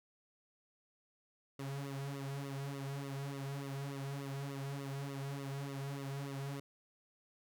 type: tone with flanger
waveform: sawtooth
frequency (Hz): 138.59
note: C#3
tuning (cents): 0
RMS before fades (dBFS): -42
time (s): 1.59-6.6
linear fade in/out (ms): 5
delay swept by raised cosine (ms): 1.2 to 3.9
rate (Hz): 3.4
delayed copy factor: -0.85
effects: none